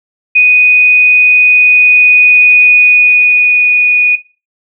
sine tone with pitch glide, 2486 to 2467 Hz, D#7 to D#7, -2 to -15 cents, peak -3 dBFS, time 0.35-4.16 s, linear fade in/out 10 ms, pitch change -13 cents, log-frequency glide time 1.34-3.98 s, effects noise-tail reverb RT60 0.3 s tail -17 dB re dry

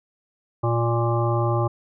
harmonic tone, 117.4 Hz, A#2, 13 cents sharp, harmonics 1 / 3 / 5 / 7 / 9 / 10, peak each -21 / -26 / -28 / -29 / -31 / -31 dBFS, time 0.63-1.68 s, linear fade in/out 10 ms, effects none

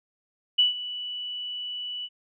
sine tone with ADSR envelope, 2960 Hz, F#7, in tune, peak -15 dBFS, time 0.58-2.09 s, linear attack 12 ms, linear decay 140 ms, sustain -16 dB, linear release 46 ms, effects none

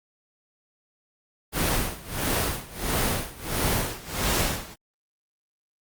pink noise with tremolo, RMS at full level -23 dBFS, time 1.52-4.76 s, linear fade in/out 50 ms, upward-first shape sine, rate 1.5 Hz, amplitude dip 90%, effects Opus 32 kbps

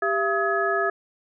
sine tone cluster, 395 / 676 / 1270 / 1688 Hz, G4 / E5 / D#6 / G#6, +13 / +43 / +35 / +28 cents, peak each -26 dBFS, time 0.02-0.9 s, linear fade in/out 5 ms, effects none

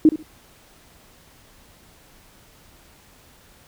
sine tone with echo, 311.1 Hz, D#4, in tune, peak -8 dBFS, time 0.05-0.09 s, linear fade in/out 2 ms, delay 69 ms, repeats 2, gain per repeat -14 dB, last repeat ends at 0.228 s, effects pink hiss -52 dBFS RMS until 3.67 s

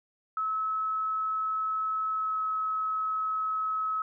sine tone with pitch glide, 1294 to 1286.5 Hz, E6 to E6, -32 to -43 cents, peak -27 dBFS, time 0.37-4.02 s, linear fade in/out 2 ms, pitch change -11 cents, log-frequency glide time 2.1-2.4 s, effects none

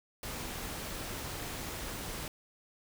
pink noise, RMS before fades -40 dBFS, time 0.23-2.28 s, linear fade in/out 2 ms, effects none

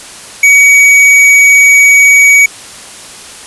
sine tone with hard clipping, 2259 Hz, C#7, 32 cents sharp, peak -3 dBFS, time 0.43-2.46 s, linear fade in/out 5 ms, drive 10 dB, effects white hiss -29 dBFS RMS until 3.46 s + resampled to 24000 Hz

